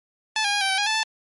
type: tone with pitch steps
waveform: 10% pulse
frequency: 871 / 812 / 818 / 778 / 768 / 820 / 875 / 880 Hz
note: A5 / G#5 / G#5 / G5 / G5 / G#5 / A5 / A5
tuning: -18 / -39 / -26 / -13 / -36 / -22 / -10 / 0 cents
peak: -12 dBFS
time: 0.36-1.032 s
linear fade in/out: 2 ms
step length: 84 ms
effects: MP3 48 kbps